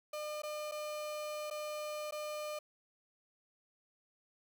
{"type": "tone with dropouts", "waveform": "35% pulse", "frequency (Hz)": 603, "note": "D5", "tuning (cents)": 46, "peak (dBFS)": -37, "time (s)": [0.13, 2.59], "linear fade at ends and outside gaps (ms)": 5, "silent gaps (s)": [[0.42, 0.433], [0.714, 0.719], [1.502, 1.509], [2.11, 2.122]], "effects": []}